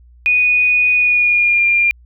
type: tone with pitch glide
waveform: sine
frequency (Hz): 2474 to 2397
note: D#7 to D7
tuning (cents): -10 to +35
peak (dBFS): -10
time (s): 0.26-1.91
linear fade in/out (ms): 0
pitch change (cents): -55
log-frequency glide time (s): 0.96-1.66
effects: added 60 Hz sine -42 dBFS peak until 2.05 s